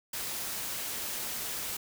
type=noise; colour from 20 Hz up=white; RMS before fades=-36 dBFS; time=0.13-1.77 s; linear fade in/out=5 ms; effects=none